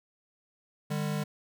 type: tone pair together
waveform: square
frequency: 150 / 200.2 Hz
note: D3 / G3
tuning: +37 / +37 cents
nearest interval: perfect fourth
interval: 500 cents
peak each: -32 / -34 dBFS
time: 0.9-1.24 s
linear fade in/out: 10 ms
effects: none